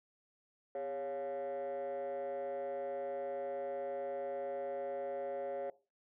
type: tone with frequency modulation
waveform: sine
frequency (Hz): 554.4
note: C#5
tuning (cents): 0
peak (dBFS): -34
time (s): 0.75-5.7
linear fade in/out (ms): 2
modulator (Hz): 151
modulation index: 0.84
effects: noise-tail reverb RT60 0.3 s tail -19 dB re dry + tanh soft clip ceiling -36 dBFS